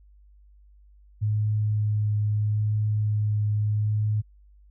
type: tone with vibrato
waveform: sine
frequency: 105.9 Hz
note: G#2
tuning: 34 cents sharp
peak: -21 dBFS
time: 1.21-4.22 s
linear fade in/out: 20 ms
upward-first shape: triangle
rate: 0.78 Hz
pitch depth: 12 cents each way
effects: added 50 Hz sine -51 dBFS peak until 4.7 s